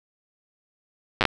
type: slowing click train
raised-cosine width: 0.3 ms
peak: -3 dBFS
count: 5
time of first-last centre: 1.21-1.253 s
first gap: 8 ms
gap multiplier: 1.2
effects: none